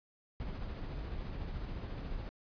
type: noise with tremolo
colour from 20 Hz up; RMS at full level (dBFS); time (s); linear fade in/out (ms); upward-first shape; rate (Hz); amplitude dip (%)
brown; -39; 0.4-2.29; 0; sine; 14; 30
effects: resampled to 11025 Hz